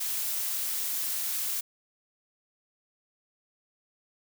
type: noise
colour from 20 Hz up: blue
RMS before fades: -31 dBFS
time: 0-1.61 s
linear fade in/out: 10 ms
effects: none